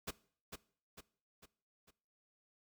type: noise with echo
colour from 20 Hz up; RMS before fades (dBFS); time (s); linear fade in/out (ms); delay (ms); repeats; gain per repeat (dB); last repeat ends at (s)
pink; -41; 0.07-0.11; 10; 450; 4; -6; 1.91
effects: noise-tail reverb RT60 0.5 s tail -20 dB re dry